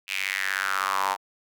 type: tone with high-pass filter sweep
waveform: square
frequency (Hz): 48.14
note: G1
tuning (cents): -31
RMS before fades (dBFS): -27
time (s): 0.07-1.17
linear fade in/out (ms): 50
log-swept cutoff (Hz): 2600 to 880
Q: 4.8
effects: none